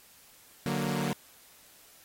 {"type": "chord", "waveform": "sawtooth", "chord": "D augmented", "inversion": "none", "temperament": "equal", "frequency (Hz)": [146.83, 185, 233.1], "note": ["D3", "F#3", "A#3"], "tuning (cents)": [0, 0, 0], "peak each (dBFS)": -29, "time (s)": [0.66, 1.13], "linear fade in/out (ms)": 0, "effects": ["white hiss -57 dBFS RMS until 2.04 s", "AAC 48 kbps"]}